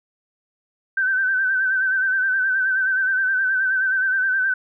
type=tone with vibrato; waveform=sine; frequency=1540 Hz; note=G6; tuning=31 cents flat; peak=-17 dBFS; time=0.97-4.54 s; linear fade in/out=5 ms; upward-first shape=sine; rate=9.5 Hz; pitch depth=49 cents each way; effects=none